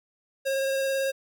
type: tone with vibrato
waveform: square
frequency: 540 Hz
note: C#5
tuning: 45 cents flat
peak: -25 dBFS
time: 0.45-1.12 s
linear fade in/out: 20 ms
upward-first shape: square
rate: 18 Hz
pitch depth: 9 cents each way
effects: none